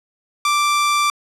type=tone; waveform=sawtooth; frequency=1174.7 Hz; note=D6; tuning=in tune; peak=-11 dBFS; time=0.45-1.1 s; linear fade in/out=2 ms; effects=low-pass 10000 Hz 12 dB/octave